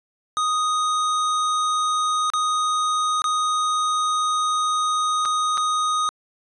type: tone with dropouts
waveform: square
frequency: 1244.5 Hz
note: D#6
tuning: in tune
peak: -20 dBFS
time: 0.37-6.09 s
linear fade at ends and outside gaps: 0 ms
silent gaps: 2.301-2.336 / 3.219-3.242 / 5.252-5.256 / 5.573-5.578 s
effects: resampled to 22050 Hz